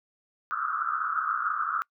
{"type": "band-pass noise", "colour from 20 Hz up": "white", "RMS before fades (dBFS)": -29, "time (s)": [0.51, 1.82], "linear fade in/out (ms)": 0, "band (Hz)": [1200, 1400], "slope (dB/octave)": 96, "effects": ["noise-tail reverb RT60 0.1 s tail -25 dB re dry"]}